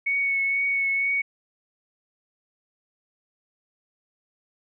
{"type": "tone with vibrato", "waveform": "sine", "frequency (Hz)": 2217, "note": "C#7", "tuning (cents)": 0, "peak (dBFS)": -21, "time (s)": [0.06, 1.22], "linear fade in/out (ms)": 10, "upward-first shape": "triangle", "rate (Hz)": 2.1, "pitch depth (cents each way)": 19, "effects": []}